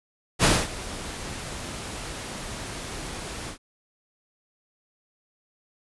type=noise with ADSR envelope; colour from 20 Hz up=pink; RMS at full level=-17 dBFS; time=0.39-3.58 s; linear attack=51 ms; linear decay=230 ms; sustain=-18 dB; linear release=92 ms; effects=resampled to 24000 Hz